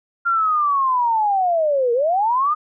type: linear two-way sweep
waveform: sine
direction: down then up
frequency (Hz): 1396.9 to 460.6 to 1251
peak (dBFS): -15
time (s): 0.25-2.55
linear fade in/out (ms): 20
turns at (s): 1.93
effects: none